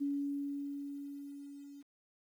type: tone with level ramp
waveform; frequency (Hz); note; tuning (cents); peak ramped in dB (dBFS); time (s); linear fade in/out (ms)
sine; 282.9; C#4; +35; -31 to -49; 0-1.83; 20
effects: 11-bit